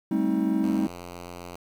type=chord; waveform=triangle; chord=A half-diminished seventh; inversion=third; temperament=just; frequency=198 / 220 / 264 / 316.8 Hz; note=G3 / A3 / C4 / Eb4; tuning=+18 / 0 / +16 / +31 cents; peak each=-25 / -27 / -26 / -24 dBFS; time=0.11-0.87 s; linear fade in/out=5 ms
type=tone with vibrato; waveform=5% pulse; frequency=87.6 Hz; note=F2; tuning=6 cents sharp; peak=-27 dBFS; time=0.63-1.56 s; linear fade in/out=5 ms; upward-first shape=triangle; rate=11 Hz; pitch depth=10 cents each way
effects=9-bit